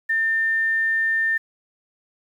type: tone with quantisation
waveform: sine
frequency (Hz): 1800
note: A6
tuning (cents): +39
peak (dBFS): -18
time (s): 0.09-1.38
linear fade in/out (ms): 10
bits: 8
effects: none